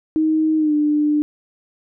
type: tone with pitch glide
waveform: sine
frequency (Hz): 313.9 to 298.3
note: D#4 to D4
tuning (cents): +15 to +27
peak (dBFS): -14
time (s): 0.16-1.22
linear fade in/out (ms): 0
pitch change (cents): -88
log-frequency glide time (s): 0.57-0.74
effects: none